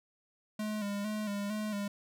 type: tone with vibrato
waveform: square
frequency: 207.7 Hz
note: G#3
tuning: in tune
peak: -34 dBFS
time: 0.59-1.88 s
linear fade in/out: 5 ms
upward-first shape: square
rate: 2.2 Hz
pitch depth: 45 cents each way
effects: none